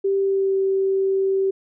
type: tone with pitch glide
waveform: sine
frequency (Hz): 392 to 386.4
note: G4 to G4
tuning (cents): 0 to -25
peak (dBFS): -17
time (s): 0.04-1.51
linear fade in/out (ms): 10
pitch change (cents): -25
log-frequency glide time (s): 0.17-0.57
effects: none